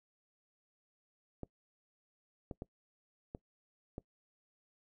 clicks, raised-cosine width 2 ms, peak -28 dBFS, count 5, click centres 1.433 / 2.512 / 2.621 / 3.349 / 3.981 s, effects noise-tail reverb RT60 0.1 s tail -22 dB re dry

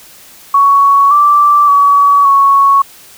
sine tone with pitch steps, 1117 / 1169 / 1135 / 1109 Hz, C#6 / D6 / C#6 / C#6, +13 / -8 / +41 / 0 cents, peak -4 dBFS, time 0.54-2.82 s, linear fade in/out 5 ms, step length 570 ms, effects white hiss -38 dBFS RMS until 3.17 s

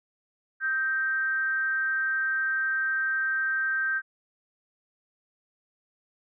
sine tone with frequency modulation, 1568 Hz, G6, in tune, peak -24 dBFS, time 0.6-4.02 s, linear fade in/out 50 ms, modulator 286 Hz, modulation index 0.36, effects none

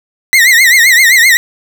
40% pulse tone with vibrato, 1982 Hz, B6, 6 cents sharp, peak -3 dBFS, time 0.33-1.37 s, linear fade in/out 0 ms, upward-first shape triangle, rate 7.7 Hz, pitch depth 170 cents each way, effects none

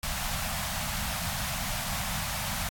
pink band-stop noise, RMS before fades -32 dBFS, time 0.03-2.69 s, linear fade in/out 2 ms, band 220 to 620 Hz, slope 48 dB/octave, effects AAC 64 kbps

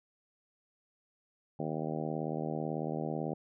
harmonic tone, 78.1 Hz, D#2, 7 cents sharp, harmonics 2 / 3 / 4 / 5 / 6 / 7 / 8 / 9 / 10, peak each -38 / -40 / -41 / -42 / -43 / -43 / -44 / -45 / -45 dBFS, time 1.59-3.34 s, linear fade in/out 5 ms, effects none

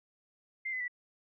sine tone with pitch steps, 2093 / 2026 / 1961.9 Hz, C7 / B6 / B6, 0 / +44 / -12 cents, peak -33 dBFS, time 0.65-0.881 s, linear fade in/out 10 ms, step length 77 ms, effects none

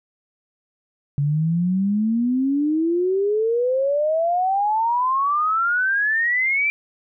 sine exponential sweep, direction up, 140 to 2362 Hz, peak -17 dBFS, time 1.18-6.7 s, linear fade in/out 0 ms, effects none

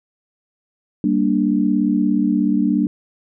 sine chord, G minor, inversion none, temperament equal, 196 / 233.1 / 293.7 Hz, G3 / Bb3 / D4, 0 / 0 / 0 cents, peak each -19 / -19 / -18 dBFS, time 1.04-2.87 s, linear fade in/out 2 ms, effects none

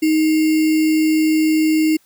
sine tone with sample-and-hold, 313.3 Hz, D#4, 12 cents sharp, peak -12 dBFS, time 0.02-1.97 s, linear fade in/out 10 ms, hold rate 2450 Hz, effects white hiss -57 dBFS RMS until 2.05 s

